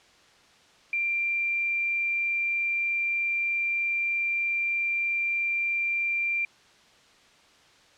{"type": "tone with frequency modulation", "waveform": "sine", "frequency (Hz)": 2370, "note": "D7", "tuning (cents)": 15, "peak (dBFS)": -24, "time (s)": [0.93, 6.45], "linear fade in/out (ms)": 2, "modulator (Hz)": 23.2, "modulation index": 0.26, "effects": ["white hiss -57 dBFS RMS until 7.97 s", "low-pass 5000 Hz 12 dB/octave"]}